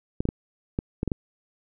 clicks, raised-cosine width 3 ms, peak -12 dBFS, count 7, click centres 0.205 / 0.254 / 0.289 / 0.789 / 1.031 / 1.077 / 1.118 s, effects none

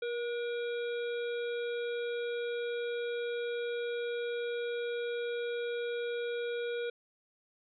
harmonic tone with a mistuned harmonic, 475.3 Hz, A#4, 34 cents sharp, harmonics 1 / 3 / 5 / 7 / 8, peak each -33 / -43 / -47 / -50 / -51 dBFS, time 0.02-6.9 s, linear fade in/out 5 ms, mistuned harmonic 3, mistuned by +27 cents, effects none

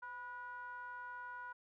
triangle ring-modulated tone, 234.4 Hz, A#3, 10 cents sharp, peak -40 dBFS, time 0.02-1.53 s, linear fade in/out 10 ms, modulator 1220 Hz, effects none

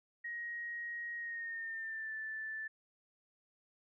sine tone with pitch glide, 1885 to 1758.8 Hz, A#6 to A6, +19 to -1 cents, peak -39 dBFS, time 0.24-2.68 s, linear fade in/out 10 ms, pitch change -120 cents, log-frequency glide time 1.16-2.13 s, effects none

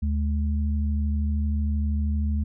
sine tone pair together, 75.1 / 212.4 Hz, D2 / G#3, +39 / +39 cents, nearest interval octave + tritone, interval 1800 cents, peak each -22 / -30 dBFS, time 0.02-2.44 s, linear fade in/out 10 ms, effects none

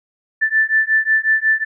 sine beating tone pair, 1760 / 1765.5 Hz, A6 / A6, 0 / +5 cents, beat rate 5.5 Hz, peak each -16 dBFS, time 0.41-1.65 s, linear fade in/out 20 ms, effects none

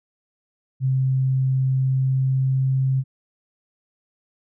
sine tone with pitch glide, 131.7 to 132.62 Hz, C3 to C3, +12 to +24 cents, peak -17 dBFS, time 0.8-3.04 s, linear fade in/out 50 ms, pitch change +12 cents, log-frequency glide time 1.7-2.75 s, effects none

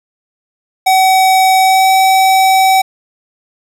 square tone with pitch glide, 757 to 763.6 Hz, F#5 to G5, +39 to -46 cents, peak -7 dBFS, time 0.86-2.82 s, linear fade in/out 10 ms, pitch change +15 cents, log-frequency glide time 1.58-1.91 s, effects none

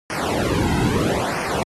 brown noise with flanger, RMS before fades -21 dBFS, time 0.1-1.63 s, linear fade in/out 0 ms, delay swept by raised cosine 0.26 to 1.76 ms, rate 0.77 Hz, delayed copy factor -1, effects high-pass 80 Hz 12 dB/octave + AAC 32 kbps

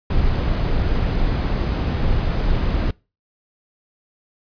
brown noise, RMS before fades -19 dBFS, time 0.1-2.91 s, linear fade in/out 5 ms, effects noise-tail reverb RT60 0.3 s tail -24 dB re dry + resampled to 11025 Hz

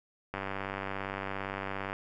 click train, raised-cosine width 0.5 ms, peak -20 dBFS, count 156, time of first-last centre 0.34-1.93 s, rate 97.5 Hz, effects none

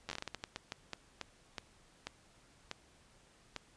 slowing click train, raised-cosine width 0.2 ms, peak -22 dBFS, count 18, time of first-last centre 0.09-3.563 s, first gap 10 ms, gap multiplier 1.32, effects pink hiss -65 dBFS RMS until 3.76 s + resampled to 22050 Hz

